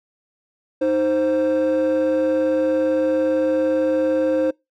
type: tone pair together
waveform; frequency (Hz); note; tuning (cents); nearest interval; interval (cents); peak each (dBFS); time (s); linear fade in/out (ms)
triangle; 311.1 / 524.4; D#4 / C5; 0 / +4; major sixth; 904; -18 / -15; 0.81-4.51; 10
effects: noise-tail reverb RT60 0.2 s tail -25 dB re dry + tanh soft clip ceiling -11 dBFS